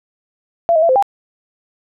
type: tone with pitch steps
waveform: sine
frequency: 678 / 633 / 672 / 518 / 801 Hz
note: E5 / D#5 / E5 / C5 / G5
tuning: +49 / +30 / +33 / -17 / +37 cents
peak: -9 dBFS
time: 0.69-1.025 s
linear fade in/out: 0 ms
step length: 67 ms
effects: none